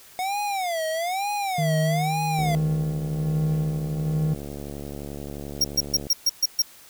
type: tone with vibrato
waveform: square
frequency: 724 Hz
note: F#5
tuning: 38 cents flat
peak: -25 dBFS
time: 0.19-2.55 s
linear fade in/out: 0 ms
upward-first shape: sine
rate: 1.1 Hz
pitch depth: 230 cents each way
type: tone with tremolo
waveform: triangle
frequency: 155.56 Hz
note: D#3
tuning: in tune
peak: -18 dBFS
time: 1.58-4.34 s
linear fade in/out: 5 ms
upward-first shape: sine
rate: 1.2 Hz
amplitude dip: 50%
type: click train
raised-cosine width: 2 ms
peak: -22 dBFS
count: 264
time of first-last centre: 2.39-6.068 s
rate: 71.5 Hz
type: tone bursts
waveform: 45% pulse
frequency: 5588 Hz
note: F8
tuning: in tune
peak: -17 dBFS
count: 7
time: 5.61-6.621 s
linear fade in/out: 5 ms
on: 33 ms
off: 130 ms
effects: white hiss -49 dBFS RMS until 6.89 s